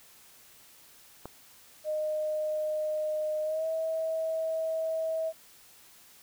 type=click; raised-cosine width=1 ms; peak=-25 dBFS; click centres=1.256 s
type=tone with pitch glide; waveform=sine; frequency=615 to 643.7 Hz; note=D#5 to E5; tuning=-20 to -41 cents; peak=-28 dBFS; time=1.84-5.33 s; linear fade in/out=50 ms; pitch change=+79 cents; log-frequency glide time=3.43-3.66 s
effects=white hiss -56 dBFS RMS until 6.22 s